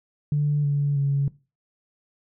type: tone with pitch steps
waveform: sine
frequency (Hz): 146.83 / 143.39 / 140.04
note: D3 / D3 / C#3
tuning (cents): 0 / -41 / +18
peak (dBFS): -18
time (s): 0.32-1.28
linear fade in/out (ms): 2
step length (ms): 320
effects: noise-tail reverb RT60 0.3 s tail -20 dB re dry + tanh soft clip ceiling -14 dBFS